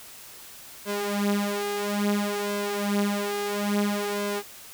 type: tone with flanger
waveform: sawtooth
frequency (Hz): 204.2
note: G#3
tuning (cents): -29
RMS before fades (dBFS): -27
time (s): 0.85-4.43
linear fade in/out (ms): 50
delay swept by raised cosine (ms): 1.9 to 7.4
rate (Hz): 0.59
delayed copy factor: +0.8
effects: white hiss -45 dBFS RMS until 4.73 s